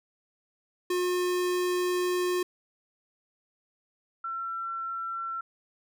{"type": "tone pair in turn", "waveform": ["square", "sine"], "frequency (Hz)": [359.6, 1351], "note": ["F#4", "E6"], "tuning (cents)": [-49, 42], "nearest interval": "octave + major seventh", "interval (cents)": 2291, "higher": "second", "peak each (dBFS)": [-26, -31], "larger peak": "first", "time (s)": [[0.9, 2.43], [4.24, 5.41]], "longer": "first", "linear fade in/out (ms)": 5, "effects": []}